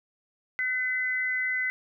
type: tone pair together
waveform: sine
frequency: 1516 / 2024 Hz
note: F#6 / B6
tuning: +42 / +42 cents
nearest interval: perfect fourth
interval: 500 cents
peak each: -33 / -26 dBFS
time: 0.59-1.7 s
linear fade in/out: 0 ms
effects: none